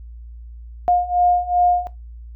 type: beating tone pair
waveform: sine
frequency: 710 / 712.6 Hz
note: F5 / F5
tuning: +28 / +35 cents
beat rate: 2.6 Hz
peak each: -19 / -17 dBFS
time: 0.88-1.87 s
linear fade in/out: 0 ms
effects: noise-tail reverb RT60 0.2 s tail -17 dB re dry + added 58 Hz sine -34 dBFS peak until 2.35 s